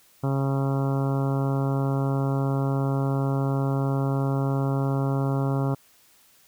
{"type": "harmonic tone", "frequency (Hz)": 136.7, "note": "C#3", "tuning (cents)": -24, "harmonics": [1, 2, 3, 4, 5, 6, 7, 8, 9, 10], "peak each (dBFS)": [-23, -29, -33, -35, -37, -39, -40, -41, -42, -43], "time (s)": [0.23, 5.75], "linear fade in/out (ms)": 10, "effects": ["white hiss -58 dBFS RMS until 6.47 s"]}